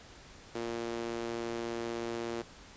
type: tone with high-pass filter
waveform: sawtooth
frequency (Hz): 116.54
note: A#2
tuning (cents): 0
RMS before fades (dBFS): -37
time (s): 0.55-2.42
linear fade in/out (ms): 5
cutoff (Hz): 340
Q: 2.2
effects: pink hiss -53 dBFS RMS until 2.76 s + resampled to 16000 Hz